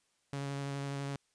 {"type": "tone with vibrato", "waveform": "sawtooth", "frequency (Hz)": 139.7, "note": "C#3", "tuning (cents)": 14, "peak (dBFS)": -32, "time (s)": [0.33, 1.16], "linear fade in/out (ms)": 0, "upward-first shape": "square", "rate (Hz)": 12, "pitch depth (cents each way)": 10, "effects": ["white hiss -75 dBFS RMS until 1.34 s", "resampled to 22050 Hz"]}